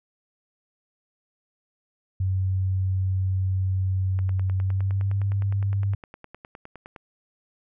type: tone with pitch glide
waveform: sine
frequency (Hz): 94.4 to 99.09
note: F#2 to G2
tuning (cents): +35 to +19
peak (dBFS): -21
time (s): 2.2-5.95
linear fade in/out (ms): 5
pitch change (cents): +84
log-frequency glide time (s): 4.56-5.18
type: click train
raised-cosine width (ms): 0.5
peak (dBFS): -26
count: 28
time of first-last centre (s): 4.19-6.962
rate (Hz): 9.74
effects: none